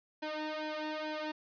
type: tone with flanger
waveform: sawtooth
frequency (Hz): 307.6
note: D#4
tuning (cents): -20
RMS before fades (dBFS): -38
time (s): 0.22-1.32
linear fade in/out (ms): 10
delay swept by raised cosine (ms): 1.2 to 2.15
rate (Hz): 2.3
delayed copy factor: +0.9
effects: resampled to 11025 Hz